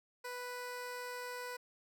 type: tone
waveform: 15% pulse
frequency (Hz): 493.9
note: B4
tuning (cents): 0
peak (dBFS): -35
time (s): 0.24-1.57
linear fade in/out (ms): 10
effects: none